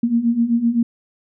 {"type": "beating tone pair", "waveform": "sine", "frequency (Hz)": [229.1, 236.9], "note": ["A#3", "A#3"], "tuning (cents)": [-30, 28], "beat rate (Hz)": 7.8, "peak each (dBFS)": [-20, -16], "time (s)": [0.03, 0.83], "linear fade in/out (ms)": 5, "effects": []}